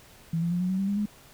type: tone with pitch steps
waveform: sine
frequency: 164.81 / 170.43 / 176.23 / 182.24 / 188.44 / 194.86 / 201.5 / 208.4 Hz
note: E3 / F3 / F3 / F#3 / F#3 / G3 / G3 / G#3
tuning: 0 / -42 / +16 / -26 / +32 / -10 / +48 / +6 cents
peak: -24 dBFS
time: 0.33-1.058 s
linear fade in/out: 5 ms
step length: 91 ms
effects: pink hiss -53 dBFS RMS until 1.33 s